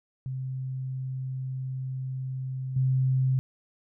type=tone with level steps; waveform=sine; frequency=130.81 Hz; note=C3; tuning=in tune; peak=-30 / -21 dBFS; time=0.26-3.39 s; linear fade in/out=0 ms; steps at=2.76 s; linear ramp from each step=5 ms; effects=none